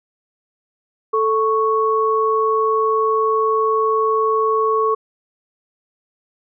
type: tone pair together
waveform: sine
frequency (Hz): 440 / 1108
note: A4 / C#6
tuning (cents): 0 / -1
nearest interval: octave + major third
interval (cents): 1599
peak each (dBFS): -17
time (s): 1.13-4.95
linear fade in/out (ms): 10
effects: none